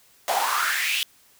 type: noise with high-pass filter sweep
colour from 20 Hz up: pink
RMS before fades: -24 dBFS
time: 0.28-1.03 s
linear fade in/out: 0 ms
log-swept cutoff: 650 to 3100 Hz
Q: 5.2
effects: white hiss -57 dBFS RMS until 1.39 s